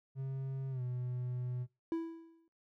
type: tone with pitch glide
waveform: triangle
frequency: 134.1 to 124.4 Hz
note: C3 to B2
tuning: +43 to +13 cents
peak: -34 dBFS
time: 0.15-1.67 s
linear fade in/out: 50 ms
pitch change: -130 cents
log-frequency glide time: 0.7-0.82 s
type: tone with exponential decay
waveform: triangle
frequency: 329.6 Hz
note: E4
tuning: in tune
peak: -28 dBFS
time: 1.92-2.48 s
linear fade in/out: 1 ms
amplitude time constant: 120 ms
effects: noise-tail reverb RT60 0.2 s tail -17 dB re dry